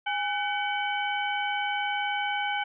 harmonic tone with a mistuned harmonic, 757 Hz, F#5, 39 cents sharp, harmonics 1 / 2 / 3 / 4, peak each -29 / -32 / -34 / -35 dBFS, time 0.06-2.64 s, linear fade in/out 10 ms, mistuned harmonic 1, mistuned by +140 cents, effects none

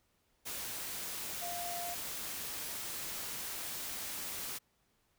sine tone in noise, 698.5 Hz, F5, in tune, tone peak -40 dBFS, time 1.41-1.95 s, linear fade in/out 20 ms, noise white, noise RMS -41 dBFS, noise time 0.45-4.59 s, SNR -2 dB, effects pink hiss -75 dBFS RMS until 5.18 s

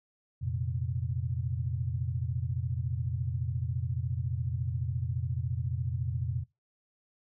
sine chord, F suspended fourth, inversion none, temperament equal, 87.31 / 116.54 / 130.81 Hz, F2 / Bb2 / C3, 0 / 0 / 0 cents, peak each -34 dBFS, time 0.41-6.44 s, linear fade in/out 20 ms, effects noise-tail reverb RT60 0.2 s tail -20 dB re dry

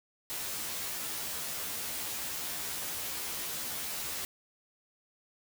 white noise with comb filter, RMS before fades -37 dBFS, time 0.3-4.25 s, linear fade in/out 0 ms, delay 13 ms, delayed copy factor +0.85, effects none

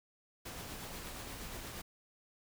pink noise with tremolo, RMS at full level -44 dBFS, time 0.45-1.82 s, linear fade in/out 10 ms, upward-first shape triangle, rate 8.4 Hz, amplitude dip 30%, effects none

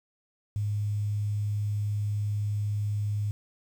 sine tone with quantisation, 103.83 Hz, G#2, in tune, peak -26 dBFS, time 0.56-3.31 s, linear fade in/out 0 ms, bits 9, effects none

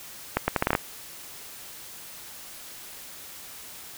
accelerating click train, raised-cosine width 0.5 ms, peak -6 dBFS, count 8, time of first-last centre 0.37-0.751 s, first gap 110 ms, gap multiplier 0.75, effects white hiss -43 dBFS RMS until 3.97 s

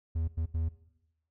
triangle tone bursts at uneven times, 81 Hz, E2, 30 cents flat, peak -26 dBFS, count 3, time 0.15-0.28 / 0.37-0.46 / 0.54-0.69 s, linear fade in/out 10 ms, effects noise-tail reverb RT60 0.9 s tail -17 dB re dry

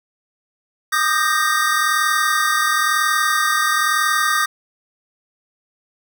square chord, Eb major seventh, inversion third, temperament equal with one note detuned, 1203.5 / 1244.5 / 1568 / 1864.7 Hz, D6 / Eb6 / G6 / Bb6, +42 / 0 / 0 / 0 cents, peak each -22 dBFS, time 0.92-4.46 s, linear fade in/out 10 ms, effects none

